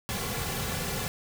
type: noise with comb filter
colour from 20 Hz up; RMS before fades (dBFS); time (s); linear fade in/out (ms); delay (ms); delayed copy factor
pink; -32; 0.09-1.08; 0; 3.2; -0.65
effects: none